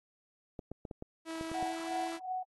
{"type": "clicks", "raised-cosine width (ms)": 2, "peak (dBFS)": -28, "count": 8, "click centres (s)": [0.592, 0.716, 0.852, 0.912, 1.024, 1.411, 1.516, 1.627]}
{"type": "tone with pitch glide", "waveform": "sawtooth", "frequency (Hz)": [325.3, 331.8], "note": ["E4", "E4"], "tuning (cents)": [-23, 11], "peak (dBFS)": -34, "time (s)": [1.25, 2.2], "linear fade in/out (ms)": 50, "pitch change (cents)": 34, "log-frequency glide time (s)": [1.46, 1.97]}
{"type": "tone with tremolo", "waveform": "sine", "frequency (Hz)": 742, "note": "F#5", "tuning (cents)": 5, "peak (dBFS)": -33, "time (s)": [1.54, 2.43], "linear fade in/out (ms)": 5, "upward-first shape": "sine", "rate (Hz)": 2.8, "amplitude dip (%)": 90}
{"effects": ["AAC 32 kbps"]}